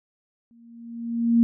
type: tone with exponential growth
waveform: sine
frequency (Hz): 233.1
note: A#3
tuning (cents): 0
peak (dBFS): -12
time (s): 0.51-1.43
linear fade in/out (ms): 0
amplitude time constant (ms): 200
effects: none